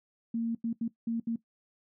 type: tone bursts at uneven times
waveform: sine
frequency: 230 Hz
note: A#3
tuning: 23 cents flat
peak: -28 dBFS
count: 5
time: 0.34-0.55 / 0.64-0.73 / 0.81-0.88 / 1.07-1.2 / 1.27-1.36 s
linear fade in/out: 5 ms
effects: noise-tail reverb RT60 0.1 s tail -17 dB re dry